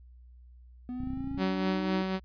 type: linear sweep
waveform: triangle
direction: up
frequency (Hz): 246.9 to 316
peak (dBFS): -32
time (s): 0.89-2.02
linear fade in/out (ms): 0
type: clicks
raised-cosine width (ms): 5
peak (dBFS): -27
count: 12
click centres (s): 1.004 / 1.035 / 1.073 / 1.104 / 1.134 / 1.174 / 1.206 / 1.243 / 1.274 / 1.313 / 1.346 / 1.377
type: tone with tremolo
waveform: sawtooth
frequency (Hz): 188.8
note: F#3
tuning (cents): +35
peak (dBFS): -22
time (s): 1.37-2.2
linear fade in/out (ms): 50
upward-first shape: triangle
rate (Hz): 3.9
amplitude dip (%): 45
effects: added 61 Hz sine -50 dBFS peak until 2.24 s + resampled to 11025 Hz